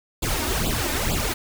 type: noise with flanger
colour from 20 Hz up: pink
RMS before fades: -24 dBFS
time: 0.22-1.34 s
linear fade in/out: 10 ms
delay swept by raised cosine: 0.25 to 3.35 ms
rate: 2.2 Hz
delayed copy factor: +0.95
effects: none